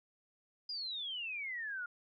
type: exponential sweep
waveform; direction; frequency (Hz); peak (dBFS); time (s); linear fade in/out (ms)
sine; down; 4978 to 1396.9; -38; 0.69-1.86; 5
effects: none